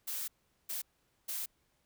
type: noise bursts at uneven times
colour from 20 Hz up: blue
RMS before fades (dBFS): -38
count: 3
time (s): 0.07-0.28 / 0.69-0.82 / 1.28-1.46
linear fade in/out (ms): 10
effects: pink hiss -75 dBFS RMS until 1.85 s